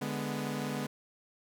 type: chord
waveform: sawtooth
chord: G# diminished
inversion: second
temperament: equal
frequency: 146.83 / 207.7 / 246.9 Hz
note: D3 / G#3 / B3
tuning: 0 / 0 / 0 cents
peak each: -34 / -34 / -33 dBFS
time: 0.01-0.87 s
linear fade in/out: 10 ms
effects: none